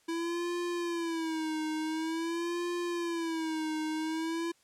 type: tone with vibrato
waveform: square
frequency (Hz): 329.6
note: E4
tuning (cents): 0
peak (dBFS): -32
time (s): 0.08-4.52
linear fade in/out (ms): 10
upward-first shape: sine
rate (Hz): 0.47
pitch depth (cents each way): 100
effects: white hiss -67 dBFS RMS until 4.63 s + low-pass 9000 Hz 12 dB/octave